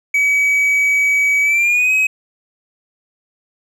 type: tone with pitch glide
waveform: triangle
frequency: 2275 to 2539 Hz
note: C#7 to D#7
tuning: +44 to +34 cents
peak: -10 dBFS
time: 0.14-2.07 s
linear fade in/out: 5 ms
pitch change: +190 cents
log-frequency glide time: 1.42-1.93 s
effects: none